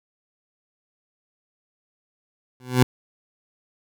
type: tone with exponential growth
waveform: 20% pulse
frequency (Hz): 126.1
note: B2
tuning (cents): +36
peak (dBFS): -5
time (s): 2.6-2.83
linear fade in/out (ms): 2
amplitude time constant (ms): 48
effects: none